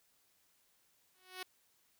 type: tone with exponential growth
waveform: 5% pulse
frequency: 370 Hz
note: F#4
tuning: in tune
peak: -28 dBFS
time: 1.14-1.43 s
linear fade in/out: 5 ms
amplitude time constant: 63 ms
effects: white hiss -73 dBFS RMS until 1.99 s